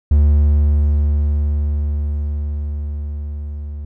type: tone with level ramp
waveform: triangle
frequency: 73.42 Hz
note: D2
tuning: in tune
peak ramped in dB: -6 to -23 dBFS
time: 0.11-3.85 s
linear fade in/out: 5 ms
effects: none